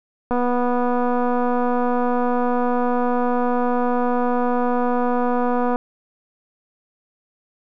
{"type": "click train", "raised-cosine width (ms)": 1, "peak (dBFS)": -9, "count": 1336, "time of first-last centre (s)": [0.31, 5.759], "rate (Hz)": 245, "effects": []}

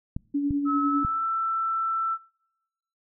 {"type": "clicks", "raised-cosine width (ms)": 5, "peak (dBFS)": -17, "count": 3, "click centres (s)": [0.165, 0.508, 1.049]}
{"type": "tone with tremolo", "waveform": "sine", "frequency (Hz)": 285.1, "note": "C#4", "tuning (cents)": 49, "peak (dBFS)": -21, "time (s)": [0.34, 1.04], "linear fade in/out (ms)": 10, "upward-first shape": "sine", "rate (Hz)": 10, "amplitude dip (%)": 40}
{"type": "tone with pitch glide", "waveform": "sine", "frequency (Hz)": [1293, 1332.4], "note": ["E6", "E6"], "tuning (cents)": [-34, 18], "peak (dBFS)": -24, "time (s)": [0.65, 2.18], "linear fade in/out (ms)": 50, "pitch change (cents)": 52, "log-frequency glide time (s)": [0.84, 1.23]}
{"effects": ["noise-tail reverb RT60 1.0 s tail -26 dB re dry"]}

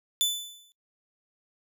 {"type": "tone with exponential decay", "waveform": "sawtooth", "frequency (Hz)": 3500, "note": "A7", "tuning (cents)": -10, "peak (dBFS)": -17, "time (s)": [0.21, 0.72], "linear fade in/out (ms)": 0, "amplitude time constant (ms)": 110, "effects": ["noise-tail reverb RT60 0.2 s tail -26 dB re dry"]}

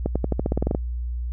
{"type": "accelerating click train", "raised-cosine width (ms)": 2, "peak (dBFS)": -9, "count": 12, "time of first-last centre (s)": [0.06, 0.749], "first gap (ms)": 96, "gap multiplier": 0.91, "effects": ["added 60 Hz sine -25 dBFS peak until 1.32 s"]}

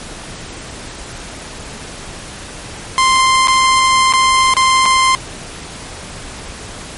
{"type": "tone with dropouts", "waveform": "sawtooth", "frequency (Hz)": 1046.5, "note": "C6", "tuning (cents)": 0, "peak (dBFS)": -5, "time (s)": [2.98, 5.15], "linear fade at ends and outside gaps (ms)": 0, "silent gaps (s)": [[3.473, 3.482], [4.125, 4.136], [4.538, 4.567], [4.856, 4.86]], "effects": ["pink hiss -30 dBFS RMS until 6.97 s", "MP3 48 kbps"]}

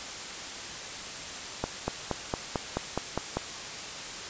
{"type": "accelerating click train", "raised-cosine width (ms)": 1, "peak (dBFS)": -13, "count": 9, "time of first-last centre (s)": [1.64, 3.37], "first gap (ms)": 240, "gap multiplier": 0.97, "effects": ["white hiss -38 dBFS RMS until 4.29 s", "resampled to 16000 Hz"]}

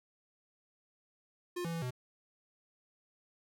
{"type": "tone with pitch steps", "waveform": "square", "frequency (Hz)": [354.4, 167.2, 166.2, 125.6], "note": ["F4", "E3", "E3", "B2"], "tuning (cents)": [25, 25, 15, 30], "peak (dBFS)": -36, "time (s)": [1.56, 1.908], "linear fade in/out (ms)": 10, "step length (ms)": 87, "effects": []}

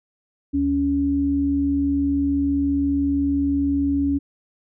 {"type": "tone pair together", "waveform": "sine", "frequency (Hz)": [74.3, 280.3], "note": ["D2", "C#4"], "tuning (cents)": [21, 19], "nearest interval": "octave + major seventh", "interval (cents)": 2298, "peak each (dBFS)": [-27, -18], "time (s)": [0.53, 4.19], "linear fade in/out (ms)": 20, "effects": []}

